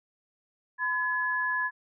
sine tone pair together, 1010.2 / 1700 Hz, B5 / G#6, +39 / +40 cents, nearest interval major sixth, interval 901 cents, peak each -31 / -27 dBFS, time 0.78-1.71 s, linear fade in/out 50 ms, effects none

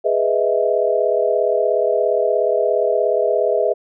sine chord, E major seventh, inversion first, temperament equal, 415.3 / 493.9 / 622.3 / 659.3 Hz, G#4 / B4 / D#5 / E5, 0 / 0 / 0 / 0 cents, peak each -20 dBFS, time 0.04-3.74 s, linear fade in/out 20 ms, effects none

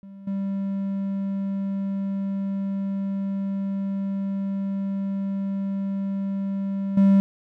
triangle tone with level steps, 196 Hz, G3, in tune, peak -37 / -22 / -11 dBFS, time 0.03-7.2 s, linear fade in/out 0 ms, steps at 0.27 / 6.97 s, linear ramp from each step 5 ms, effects none

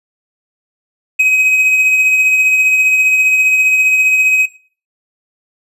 triangle tone with tremolo, 2530 Hz, D#7, 28 cents sharp, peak -4 dBFS, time 1.19-4.46 s, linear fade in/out 10 ms, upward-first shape triangle, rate 15 Hz, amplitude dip 35%, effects noise-tail reverb RT60 0.4 s tail -17 dB re dry + resampled to 32000 Hz

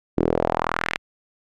sawtooth tone with band-pass filter sweep, 41.2 Hz, E1, in tune, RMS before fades -23 dBFS, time 0.17-0.98 s, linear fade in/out 10 ms, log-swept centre 320 to 2400 Hz, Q 2.2, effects none

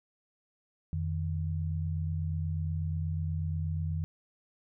sine tone pair together, 87.31 / 155.57 Hz, F2 / D#3, 0 / 0 cents, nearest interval minor seventh, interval 1000 cents, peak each -31 / -34 dBFS, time 0.93-4.04 s, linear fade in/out 0 ms, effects none

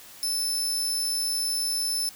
25% pulse tone, 5274 Hz, E8, in tune, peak -20 dBFS, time 0.23-2.09 s, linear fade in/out 0 ms, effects white hiss -47 dBFS RMS until 2.15 s

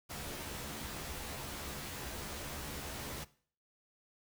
pink noise with comb filter, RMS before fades -43 dBFS, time 0.09-3.25 s, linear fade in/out 20 ms, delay 14 ms, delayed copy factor +0.7, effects noise-tail reverb RT60 0.5 s tail -19 dB re dry

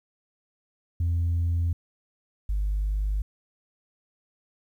sine tone pair in turn, 85 / 50.54 Hz, F2 / G#1, -46 / -46 cents, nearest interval major sixth, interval 900 cents, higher first, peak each -20 / -22 dBFS, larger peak first, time 1-1.73 / 2.49-3.22 s, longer neither, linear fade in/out 5 ms, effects tanh soft clip ceiling -20 dBFS + 10-bit

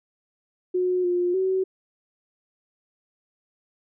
sine tone with pitch steps, 364 / 354.5 / 377.5 Hz, F#4 / F4 / F#4, -28 / +26 / +35 cents, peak -20 dBFS, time 0.74-1.64 s, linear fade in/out 10 ms, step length 300 ms, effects none

